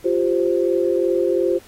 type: chord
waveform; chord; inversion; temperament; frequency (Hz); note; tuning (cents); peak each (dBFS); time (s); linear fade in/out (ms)
sine; F suspended second; none; equal; 349.2 / 392 / 523.3; F4 / G4 / C5; 0 / 0 / 0; -19 / -21 / -21; 0.04-1.59; 20
effects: pink hiss -48 dBFS RMS until 1.67 s + AAC 48 kbps